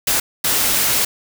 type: noise bursts at uneven times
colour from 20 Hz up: white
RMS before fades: -17 dBFS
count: 2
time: 0.07-0.2 / 0.44-1.05 s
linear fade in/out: 5 ms
effects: none